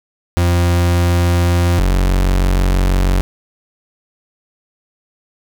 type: tone pair in turn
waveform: 40% pulse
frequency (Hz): 87.2 / 46.19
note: F2 / F#1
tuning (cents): -2 / -2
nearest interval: major seventh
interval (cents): 1100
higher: first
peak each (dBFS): -10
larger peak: neither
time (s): 0.37-1.79 / 1.79-3.21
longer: neither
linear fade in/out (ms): 0
effects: none